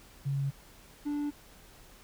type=tone pair in turn; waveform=sine / triangle; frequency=138.59 / 292.1 Hz; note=C#3 / D4; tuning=0 / -9 cents; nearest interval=octave + minor second; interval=1291 cents; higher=second; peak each=-28 dBFS; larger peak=neither; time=0.25-0.51 / 1.05-1.31 s; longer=neither; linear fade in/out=20 ms; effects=added 40 Hz sine -59 dBFS peak until 2.03 s + pink hiss -56 dBFS RMS until 2.03 s